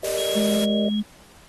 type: chord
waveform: sine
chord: Eb major seventh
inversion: first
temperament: equal with one note detuned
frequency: 392 / 466.2 / 582.6 / 622.3 Hz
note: G4 / Bb4 / D5 / Eb5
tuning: 0 / 0 / -14 / 0 cents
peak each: -31 / -31 / -30 / -27 dBFS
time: 0.03-0.89 s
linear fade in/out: 5 ms
type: noise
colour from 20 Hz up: white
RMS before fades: -31 dBFS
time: 0.04-0.65 s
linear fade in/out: 5 ms
type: tone with tremolo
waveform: sine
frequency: 3300 Hz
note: G#7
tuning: 12 cents flat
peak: -29 dBFS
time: 0.18-1 s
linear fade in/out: 2 ms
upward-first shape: square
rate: 2.4 Hz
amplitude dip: 25%
type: tone with vibrato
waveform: sine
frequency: 210.3 Hz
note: G#3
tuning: 22 cents sharp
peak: -20 dBFS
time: 0.35-1.03 s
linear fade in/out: 20 ms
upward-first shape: sine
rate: 5.3 Hz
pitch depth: 11 cents each way
effects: pink hiss -51 dBFS RMS until 1.48 s + AAC 32 kbps